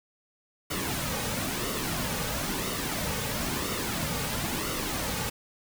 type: noise with flanger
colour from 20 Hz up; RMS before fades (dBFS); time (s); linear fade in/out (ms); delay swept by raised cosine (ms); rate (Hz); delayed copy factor
pink; -31; 0.7-5.3; 10; 1.2 to 3; 1; -0.55
effects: none